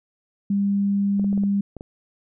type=tone; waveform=sine; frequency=200 Hz; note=G3; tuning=35 cents sharp; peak=-18 dBFS; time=0.5-1.61 s; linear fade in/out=5 ms
type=clicks; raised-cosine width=2 ms; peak=-22 dBFS; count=7; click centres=1.196 / 1.244 / 1.329 / 1.377 / 1.436 / 1.767 / 1.809 s
effects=none